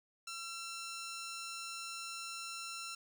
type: tone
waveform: 10% pulse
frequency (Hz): 1350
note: E6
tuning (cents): +41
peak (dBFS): -34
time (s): 0.27-2.95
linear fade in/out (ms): 5
effects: none